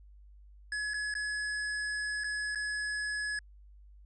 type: tone with dropouts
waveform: square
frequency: 1694 Hz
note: G#6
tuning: 34 cents sharp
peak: -33 dBFS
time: 0.72-3.39 s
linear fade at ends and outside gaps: 2 ms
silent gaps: 0.936-0.941 / 1.14-1.151 / 2.237-2.242 / 2.549-2.556 s
effects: added 50 Hz sine -52 dBFS peak until 4.05 s + resampled to 24000 Hz